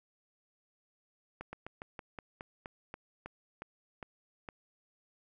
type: slowing click train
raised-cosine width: 0.5 ms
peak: -27 dBFS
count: 13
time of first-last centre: 1.41-4.488 s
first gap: 120 ms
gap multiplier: 1.13
effects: none

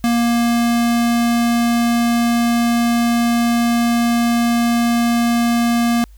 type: tone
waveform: square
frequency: 235.6 Hz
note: A#3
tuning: 19 cents sharp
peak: -14 dBFS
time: 0.04-6.04 s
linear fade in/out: 0 ms
effects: added 50 Hz sine -39 dBFS peak until 6.17 s + white hiss -58 dBFS RMS until 6.17 s

